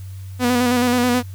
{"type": "tone with vibrato", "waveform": "sawtooth", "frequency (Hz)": 246, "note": "B3", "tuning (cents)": -7, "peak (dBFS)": -11, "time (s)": [0.39, 1.23], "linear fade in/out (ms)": 50, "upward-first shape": "square", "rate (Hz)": 9.3, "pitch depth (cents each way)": 31, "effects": ["added 95 Hz sine -30 dBFS peak until 1.34 s", "white hiss -50 dBFS RMS until 1.34 s"]}